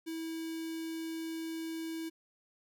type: tone with notch filter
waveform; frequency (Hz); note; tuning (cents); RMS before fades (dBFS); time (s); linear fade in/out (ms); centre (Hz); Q
square; 325.1; E4; -24; -39; 0.06-2.1; 20; 1100; 1
effects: none